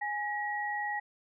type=tone pair together; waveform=sine; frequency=830.6 / 1909.3 Hz; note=G#5 / A#6; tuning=0 / +41 cents; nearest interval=octave + major second; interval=1441 cents; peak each=-34 / -34 dBFS; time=0.01-1 s; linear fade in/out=10 ms; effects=none